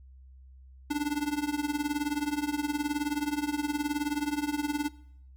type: tone with tremolo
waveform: square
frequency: 293.7 Hz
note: D4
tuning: in tune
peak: -25 dBFS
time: 0.9-4.89 s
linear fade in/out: 10 ms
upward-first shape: triangle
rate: 19 Hz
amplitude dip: 90%
effects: noise-tail reverb RT60 0.7 s tail -22 dB re dry + added 65 Hz sine -49 dBFS peak until 5.36 s